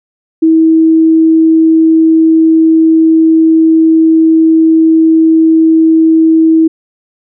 sine tone, 322.2 Hz, E4, 39 cents flat, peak -3 dBFS, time 0.42-6.68 s, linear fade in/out 10 ms, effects none

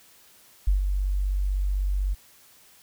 sine tone with ADSR envelope, 48 Hz, G1, 36 cents flat, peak -16 dBFS, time 0.67-2.15 s, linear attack 8 ms, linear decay 130 ms, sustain -6 dB, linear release 24 ms, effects white hiss -55 dBFS RMS until 2.82 s

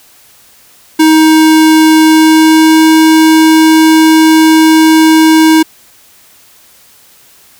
square tone with pitch glide, 315.5 to 317.7 Hz, D#4 to D#4, +24 to +36 cents, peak -3 dBFS, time 0.99-5.63 s, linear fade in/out 10 ms, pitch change +12 cents, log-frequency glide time 2.04-2.84 s, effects white hiss -42 dBFS RMS until 7.59 s

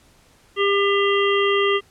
harmonic tone with a mistuned harmonic, 400 Hz, G4, 35 cents sharp, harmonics 1 / 3 / 5 / 7 / 8, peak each -18 / -23 / -25 / -26 / -27 dBFS, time 0.56-1.81 s, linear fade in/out 50 ms, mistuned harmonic 7, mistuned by -15 cents, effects pink hiss -55 dBFS RMS until 1.9 s + low-pass 11000 Hz 12 dB/octave

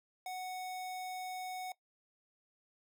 square tone, 740 Hz, F#5, in tune, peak -40 dBFS, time 0.26-1.72 s, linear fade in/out 2 ms, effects noise-tail reverb RT60 0.1 s tail -19 dB re dry

